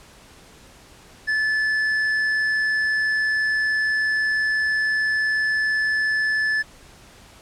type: tone with tanh clipping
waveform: sine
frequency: 1737 Hz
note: A6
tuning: 23 cents flat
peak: -20 dBFS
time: 1.27-6.63 s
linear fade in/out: 20 ms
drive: 6 dB
effects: pink hiss -48 dBFS RMS until 7.41 s + low-pass 10000 Hz 12 dB/octave